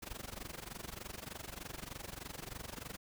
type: noise with amplitude modulation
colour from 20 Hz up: pink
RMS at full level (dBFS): -43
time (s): 0.02-2.97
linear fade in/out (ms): 10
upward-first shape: sine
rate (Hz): 23.3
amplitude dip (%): 90
effects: none